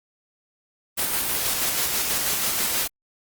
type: noise with tremolo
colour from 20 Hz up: white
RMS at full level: -23 dBFS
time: 0.97-2.88 s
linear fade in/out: 20 ms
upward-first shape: square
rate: 6.2 Hz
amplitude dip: 25%
effects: Opus 32 kbps